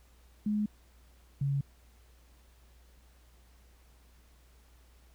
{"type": "tone pair in turn", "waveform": "sine", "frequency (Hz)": [210, 139.31], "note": ["G#3", "C#3"], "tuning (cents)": [19, 9], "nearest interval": "perfect fifth", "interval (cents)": 710, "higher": "first", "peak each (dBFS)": -27, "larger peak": "neither", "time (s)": [[0.46, 0.66], [1.41, 1.61]], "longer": "neither", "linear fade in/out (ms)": 5, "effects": ["added 60 Hz sine -58 dBFS peak until 5.14 s", "pink hiss -66 dBFS RMS until 5.14 s"]}